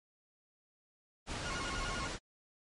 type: noise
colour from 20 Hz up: pink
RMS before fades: -39 dBFS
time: 1.26-2.19 s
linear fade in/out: 50 ms
type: tone with vibrato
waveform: 35% pulse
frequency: 1244.5 Hz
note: D#6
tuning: in tune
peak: -38 dBFS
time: 1.45-2.08 s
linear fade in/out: 10 ms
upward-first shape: square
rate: 10 Hz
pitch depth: 240 cents each way
effects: low-pass 7000 Hz 12 dB/octave + MP3 48 kbps